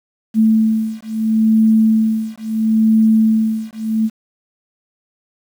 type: beating tone pair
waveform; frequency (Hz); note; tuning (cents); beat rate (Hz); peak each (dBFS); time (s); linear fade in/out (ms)
sine; 220 / 220.74; A3 / A3; 0 / +6; 0.74; -14; 0.34-4.1; 50
effects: 7-bit